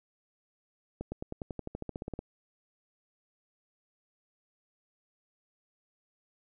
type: accelerating click train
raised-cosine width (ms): 2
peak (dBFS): -23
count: 16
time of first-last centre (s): 1.01-2.191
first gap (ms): 110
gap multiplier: 0.95
effects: none